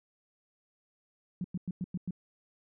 sine tone bursts, 180 Hz, F#3, 47 cents flat, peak -31 dBFS, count 6, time 1.41-2.108 s, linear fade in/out 2 ms, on 33 ms, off 100 ms, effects none

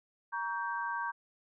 sine chord, G diminished, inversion first, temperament just, 940.8 / 1128.9 / 1568 Hz, Bb5 / Db6 / G6, +16 / +31 / 0 cents, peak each -36 / -39 / -37 dBFS, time 0.32-1.12 s, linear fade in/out 20 ms, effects none

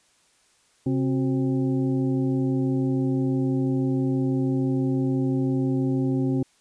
harmonic tone with a mistuned harmonic, 132.7 Hz, C3, 25 cents sharp, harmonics 1 / 2 / 3 / 4 / 6, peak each -25 / -23 / -30 / -39 / -44 dBFS, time 0.86-6.43 s, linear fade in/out 5 ms, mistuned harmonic 3, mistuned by -120 cents, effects white hiss -62 dBFS RMS until 6.6 s + resampled to 22050 Hz

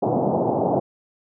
white band-pass noise, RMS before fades -21 dBFS, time 0.02-0.8 s, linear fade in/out 10 ms, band 110 to 820 Hz, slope 48 dB/octave, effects none

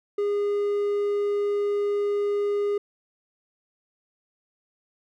triangle tone, 408.9 Hz, G#4, 27 cents flat, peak -20 dBFS, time 0.18-2.78 s, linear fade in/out 5 ms, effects none

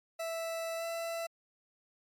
40% pulse tone with pitch glide, 659.3 to 667.3 Hz, E5 to E5, 0 to +21 cents, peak -34 dBFS, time 0.19-1.27 s, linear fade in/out 10 ms, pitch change +21 cents, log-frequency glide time 0.77-0.84 s, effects MP3 96 kbps

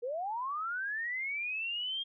sine linear sweep, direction up, 455.4 to 3246 Hz, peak -33 dBFS, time 0.02-2.04 s, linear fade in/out 20 ms, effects none

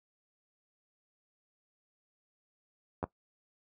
clicks, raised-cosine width 1 ms, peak -19 dBFS, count 2, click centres 3.029 / 3.04 s, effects noise-tail reverb RT60 0.1 s tail -18 dB re dry + high-pass 60 Hz 12 dB/octave

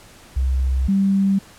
sine tone pair in turn, 65.41 / 195.44 Hz, C2 / G3, 0 / -5 cents, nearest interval octave + perfect fifth, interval 1895 cents, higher second, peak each -16 / -14 dBFS, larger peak second, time 0.36-0.88 / 0.88-1.39 s, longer first, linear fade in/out 10 ms, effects pink hiss -46 dBFS RMS until 1.58 s + low-pass 12000 Hz 12 dB/octave

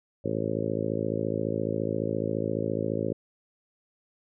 harmonic tone, 54.5 Hz, A1, 16 cents flat, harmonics 2 / 3 / 4 / 5 / 6 / 7 / 8 / 9 / 10, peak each -35 / -35 / -35 / -35 / -35 / -35 / -35 / -35 / -35 dBFS, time 0.24-3.13 s, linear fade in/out 10 ms, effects none

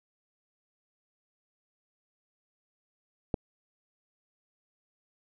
click, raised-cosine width 2 ms, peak -14 dBFS, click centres 3.342 s, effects none

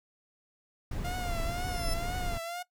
brown noise, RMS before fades -34 dBFS, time 0.91-2.38 s, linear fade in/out 5 ms
sawtooth tone with vibrato, 698.5 Hz, F5, in tune, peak -32 dBFS, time 1.04-2.63 s, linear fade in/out 10 ms, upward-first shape triangle, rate 2 Hz, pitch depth 96 cents each way
25% pulse tone with exponential growth, 5274 Hz, E8, in tune, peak -30 dBFS, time 1.2-1.94 s, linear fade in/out 5 ms, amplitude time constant 160 ms
effects noise-tail reverb RT60 0.1 s tail -19 dB re dry

